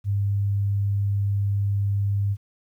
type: tone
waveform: sine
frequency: 100.4 Hz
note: G2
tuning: 42 cents sharp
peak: -20 dBFS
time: 0.04-2.37 s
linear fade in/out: 50 ms
effects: 10-bit